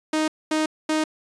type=tone bursts; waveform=sawtooth; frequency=311.1 Hz; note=D#4; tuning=in tune; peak=-16 dBFS; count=3; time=0.13-1.04 s; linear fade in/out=5 ms; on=150 ms; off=230 ms; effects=resampled to 22050 Hz